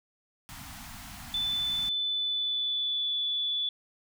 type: band-stop noise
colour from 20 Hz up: pink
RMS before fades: -44 dBFS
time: 0.49-1.89 s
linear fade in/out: 0 ms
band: 290 to 670 Hz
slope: 96 dB/octave
type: tone with pitch glide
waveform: sine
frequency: 3508 to 3454 Hz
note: A7 to A7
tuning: -6 to -33 cents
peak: -27 dBFS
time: 1.34-3.69 s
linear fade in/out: 2 ms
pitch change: -27 cents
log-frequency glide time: 1.96-3.15 s
effects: none